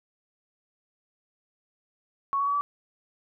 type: tone with pitch steps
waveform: sine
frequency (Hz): 1108.7 / 1122.9 / 1137.2 / 1151.8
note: C#6 / C#6 / C#6 / D6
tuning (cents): 0 / +22 / +44 / -34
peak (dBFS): -23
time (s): 2.33-2.61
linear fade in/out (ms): 0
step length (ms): 70
effects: none